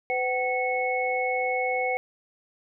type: tone cluster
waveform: sine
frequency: 505 / 757 / 2198 Hz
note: B4 / F#5 / C#7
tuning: +39 / +39 / -15 cents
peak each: -28 dBFS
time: 0.1-1.97 s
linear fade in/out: 0 ms
effects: none